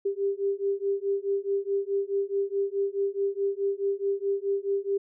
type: beating tone pair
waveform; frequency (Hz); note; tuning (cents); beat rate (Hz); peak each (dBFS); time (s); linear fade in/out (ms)
sine; 394.4 / 399.1; G4 / G4; +11 / +31; 4.7; -28; 0.05-4.98; 10
effects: none